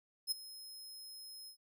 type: tone with ADSR envelope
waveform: sawtooth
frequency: 5140 Hz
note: E8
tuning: 45 cents flat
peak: -28 dBFS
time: 0.27-1.57 s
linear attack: 44 ms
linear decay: 13 ms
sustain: -18 dB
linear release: 92 ms
effects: none